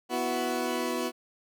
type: chord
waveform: 20% pulse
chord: B suspended fourth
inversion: none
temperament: equal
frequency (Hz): 246.9 / 329.6 / 370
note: B3 / E4 / F#4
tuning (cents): 0 / 0 / 0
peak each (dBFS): -27 / -29 / -27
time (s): 0.09-1.12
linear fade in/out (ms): 50
effects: none